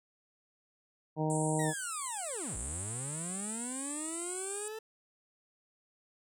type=harmonic tone; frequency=155.56 Hz; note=D#3; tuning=in tune; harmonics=1 / 2 / 3 / 4 / 5 / 6; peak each=-32 / -35 / -37 / -38 / -39 / -40 dBFS; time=1.16-1.74 s; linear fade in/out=50 ms
type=band-pass noise; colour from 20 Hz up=pink; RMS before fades=-41 dBFS; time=1.3-4.68 s; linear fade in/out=0 ms; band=7500 to 9500 Hz; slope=96 dB/octave
type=linear two-way sweep; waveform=40% pulse; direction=down then up; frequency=1950 to 51.91 to 445.1 Hz; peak=-39 dBFS; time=1.59-4.79 s; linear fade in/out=5 ms; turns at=2.57 s
effects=none